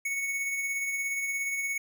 square tone with tremolo, 2217 Hz, C#7, in tune, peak -28 dBFS, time 0.05-1.78 s, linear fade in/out 5 ms, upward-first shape triangle, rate 17 Hz, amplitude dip 40%, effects none

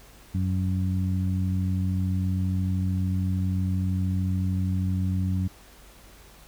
harmonic tone, 93.1 Hz, F#2, 11 cents sharp, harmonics 1 / 2 / 3, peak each -24 / -28 / -37 dBFS, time 0.34-5.48 s, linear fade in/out 10 ms, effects added 50 Hz sine -52 dBFS peak until 6.47 s + pink hiss -52 dBFS RMS until 6.47 s

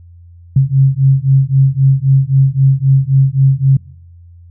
sine beating tone pair, 133.3 / 137.1 Hz, C3 / C#3, +33 / -19 cents, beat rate 3.8 Hz, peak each -10 dBFS, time 0.56-3.77 s, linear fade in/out 5 ms, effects noise-tail reverb RT60 0.8 s tail -25 dB re dry + added 86 Hz sine -36 dBFS peak until 4.5 s

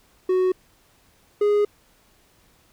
triangle tone pair in turn, 370 / 413.9 Hz, F#4 / G#4, 0 / -6 cents, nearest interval major second, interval 194 cents, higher second, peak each -15 / -14 dBFS, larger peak second, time 0.29-0.52 / 1.41-1.65 s, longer second, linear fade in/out 5 ms, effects pink hiss -59 dBFS RMS until 2.72 s

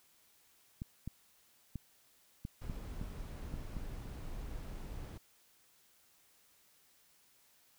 clicks, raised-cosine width 5 ms, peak -28 dBFS, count 8, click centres 0.819 / 1.076 / 1.757 / 2.451 / 2.698 / 3.014 / 3.54 / 3.767 s
brown noise, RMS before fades -44 dBFS, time 2.61-5.18 s, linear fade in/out 10 ms
effects white hiss -68 dBFS RMS until 7.78 s

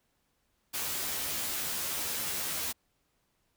white noise with comb filter, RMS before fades -34 dBFS, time 0.73-2.73 s, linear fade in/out 20 ms, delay 13 ms, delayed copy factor +1, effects pink hiss -75 dBFS RMS until 3.56 s

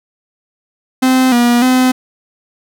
45% pulse tone with pitch steps, 258.5 / 240.1 / 255.5 Hz, C4 / B3 / C4, -21 / -49 / -41 cents, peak -8 dBFS, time 1.02-1.92 s, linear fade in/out 10 ms, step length 300 ms, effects none

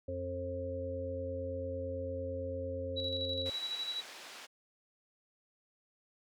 harmonic tone, 88.9 Hz, F2, 31 cents sharp, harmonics 1 / 3 / 5 / 6, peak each -41 / -45 / -46 / -38 dBFS, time 0.08-3.5 s, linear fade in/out 5 ms
sine tone with tremolo, 3910 Hz, B7, 18 cents flat, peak -34 dBFS, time 2.96-4.02 s, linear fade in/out 20 ms, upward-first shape square, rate 12 Hz, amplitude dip 45%
white band-pass noise, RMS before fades -50 dBFS, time 3.45-4.47 s, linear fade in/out 20 ms, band 340 to 4400 Hz, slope 12 dB/octave
effects none

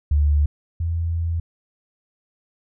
sine tone pair in turn, 73.42 / 83.56 Hz, D2 / E2, 0 / +24 cents, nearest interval major second, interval 224 cents, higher second, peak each -14 / -20 dBFS, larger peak first, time 0.11-0.46 / 0.8-1.4 s, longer second, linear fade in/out 5 ms, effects none

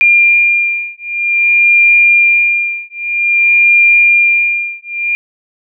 sine beating tone pair, 2399 / 2399.52 Hz, D7 / D7, +36 / +37 cents, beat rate 0.52 Hz, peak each -10 dBFS, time 0.01-5.15 s, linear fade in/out 0 ms, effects none

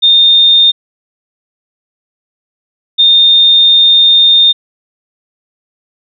sine tone pair in turn, 3644 / 3644 Hz, A#7 / A#7, -40 / -40 cents, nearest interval unison, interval 0 cents, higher neither, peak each -3 dBFS, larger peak neither, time 0.02-0.72 / 2.98-4.53 s, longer second, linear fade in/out 20 ms, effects none

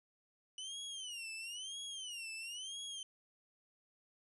sawtooth tone with vibrato, 2960 Hz, F#7, in tune, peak -40 dBFS, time 0.58-3.03 s, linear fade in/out 2 ms, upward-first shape sine, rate 1 Hz, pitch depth 200 cents each way, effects resampled to 24000 Hz

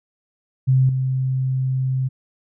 sine tone with level steps, 130.81 Hz, C3, in tune, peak -12 / -18 dBFS, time 0.67-2.09 s, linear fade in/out 20 ms, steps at 0.89 s, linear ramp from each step 2 ms, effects none

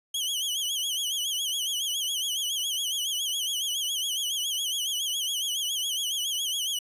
sawtooth tone with vibrato, 3136 Hz, G7, in tune, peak -24 dBFS, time 0.14-6.79 s, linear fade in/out 5 ms, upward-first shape sine, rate 7.2 Hz, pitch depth 120 cents each way, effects resampled to 32000 Hz

